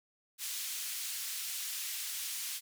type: band-pass noise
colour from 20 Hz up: white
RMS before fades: -39 dBFS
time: 0.38-2.61 s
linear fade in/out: 50 ms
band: 2300 to 14000 Hz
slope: 12 dB/octave
effects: none